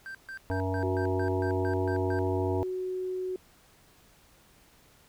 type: tone bursts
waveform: triangle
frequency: 1568 Hz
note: G6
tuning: in tune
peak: -36 dBFS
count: 10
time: 0.06-2.19 s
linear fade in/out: 0 ms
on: 87 ms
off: 140 ms
type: harmonic tone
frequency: 94.4 Hz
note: F#2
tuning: 35 cents sharp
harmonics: 1 / 3 / 5 / 7 / 9 / 10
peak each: -30 / -34 / -35 / -37 / -40 / -40 dBFS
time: 0.5-2.63 s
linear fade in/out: 0 ms
type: tone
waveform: sine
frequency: 370 Hz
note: F#4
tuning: in tune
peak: -30 dBFS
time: 0.83-3.36 s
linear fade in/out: 2 ms
effects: pink hiss -60 dBFS RMS until 5.08 s